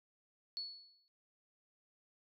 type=tone with exponential decay; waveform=sine; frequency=4406 Hz; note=C#8; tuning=11 cents flat; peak=-37 dBFS; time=0.57-1.08 s; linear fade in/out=0 ms; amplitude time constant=110 ms; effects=none